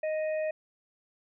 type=harmonic tone; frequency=622.3 Hz; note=D#5; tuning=in tune; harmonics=1 / 3 / 4; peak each=-28 / -43 / -44 dBFS; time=0.03-0.51 s; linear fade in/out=5 ms; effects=none